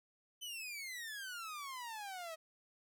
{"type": "exponential sweep", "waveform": "sawtooth", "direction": "down", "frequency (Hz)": [3069, 629], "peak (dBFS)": -40, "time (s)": [0.41, 2.36], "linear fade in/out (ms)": 20, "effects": []}